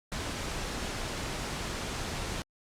pink noise, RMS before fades -35 dBFS, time 0.12-2.42 s, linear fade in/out 0 ms, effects low-pass 8000 Hz 12 dB/octave + Opus 48 kbps

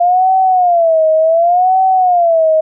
sine tone with vibrato, 692 Hz, F5, 16 cents flat, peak -7 dBFS, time 0-2.61 s, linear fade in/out 10 ms, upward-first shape sine, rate 0.68 Hz, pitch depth 160 cents each way, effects none

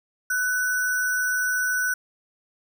sine tone with sample-and-hold, 1493 Hz, F#6, 15 cents sharp, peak -21 dBFS, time 0.3-1.94 s, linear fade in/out 5 ms, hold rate 7350 Hz, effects none

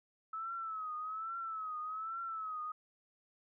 sine tone with vibrato, 1296 Hz, E6, 30 cents flat, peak -38 dBFS, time 0.33-2.72 s, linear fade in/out 5 ms, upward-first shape triangle, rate 1.2 Hz, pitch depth 97 cents each way, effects none

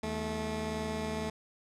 15% pulse tone pair together, 79.7 / 217.2 Hz, D#2 / A3, +42 / -22 cents, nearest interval octave + perfect fourth, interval 1736 cents, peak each -32 / -28 dBFS, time 0.03-1.3 s, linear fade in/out 5 ms, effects low-pass 9000 Hz 12 dB/octave

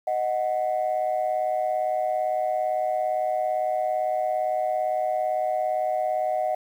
sine tone pair together, 622.3 / 740 Hz, D#5 / F#5, 0 / 0 cents, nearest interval minor third, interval 300 cents, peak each -24 dBFS, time 0.07-6.55 s, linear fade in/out 5 ms, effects tanh soft clip ceiling -17 dBFS + 9-bit

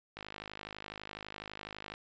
click train, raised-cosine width 0.3 ms, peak -26 dBFS, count 93, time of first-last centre 0.17-1.939 s, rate 52 Hz, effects resampled to 16000 Hz

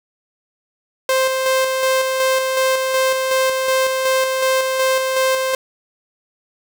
sawtooth tone with tremolo, 524 Hz, C5, 2 cents sharp, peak -10 dBFS, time 1.09-5.55 s, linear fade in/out 2 ms, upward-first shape square, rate 2.7 Hz, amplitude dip 35%, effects none

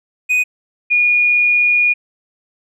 triangle / sine tone pair in turn, 2489 / 2441 Hz, D#7 / D#7, 0 / -34 cents, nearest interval unison, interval 34 cents, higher first, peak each -10 dBFS, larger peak neither, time 0.29-0.44 / 0.9-1.94 s, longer second, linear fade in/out 20 ms, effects none

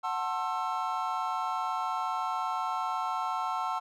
triangle chord, F# half-diminished seventh, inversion none, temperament just, 740 / 888 / 1065.6 / 1332 Hz, F#5 / A5 / C6 / E6, 0 / +16 / +31 / +18 cents, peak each -33 dBFS, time 0.03-3.8 s, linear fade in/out 20 ms, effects none

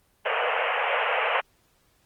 pink band-pass noise, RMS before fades -25 dBFS, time 0.25-1.41 s, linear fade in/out 10 ms, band 460 to 3000 Hz, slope 96 dB/octave, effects pink hiss -65 dBFS RMS until 2.05 s + Opus 24 kbps

